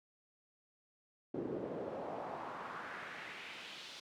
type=noise with band-pass filter sweep; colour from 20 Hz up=brown; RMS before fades=-44 dBFS; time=1.34-4 s; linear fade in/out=5 ms; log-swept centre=340 to 4200 Hz; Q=2.1; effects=high-pass 150 Hz 12 dB/octave